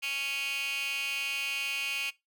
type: tone with high-pass filter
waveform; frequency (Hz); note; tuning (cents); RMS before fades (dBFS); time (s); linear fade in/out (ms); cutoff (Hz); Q
15% pulse; 277.2; C#4; 0; -33; 0.02-2.11; 20; 2500; 4.1
effects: noise-tail reverb RT60 0.2 s tail -20 dB re dry